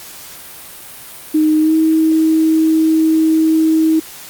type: tone with pitch glide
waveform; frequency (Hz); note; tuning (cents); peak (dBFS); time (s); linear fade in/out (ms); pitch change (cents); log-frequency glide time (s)
sine; 309.2 to 318.3; D#4 to D#4; -11 to +39; -9; 1.34-4; 10; +50; 1.59-1.74
effects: white hiss -34 dBFS RMS until 4.29 s + Opus 48 kbps